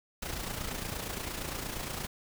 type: noise with amplitude modulation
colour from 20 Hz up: pink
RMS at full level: -35 dBFS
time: 0.22-2.07 s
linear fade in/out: 5 ms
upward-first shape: sine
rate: 28.6 Hz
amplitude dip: 55%
effects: none